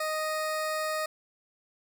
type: tone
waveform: 20% pulse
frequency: 622.3 Hz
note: D#5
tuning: in tune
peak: -24 dBFS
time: 0-1.06 s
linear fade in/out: 5 ms
effects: none